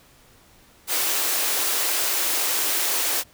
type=high-pass noise; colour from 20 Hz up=white; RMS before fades=-23 dBFS; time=0.87-3.24 s; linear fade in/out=50 ms; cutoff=290 Hz; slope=48 dB/octave; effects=pink hiss -54 dBFS RMS until 3.33 s